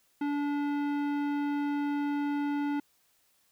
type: tone with tanh clipping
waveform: sine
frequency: 288.6 Hz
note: D4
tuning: 30 cents flat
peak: -30 dBFS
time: 0.21-2.8 s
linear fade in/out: 5 ms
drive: 16 dB
effects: white hiss -69 dBFS RMS until 3.51 s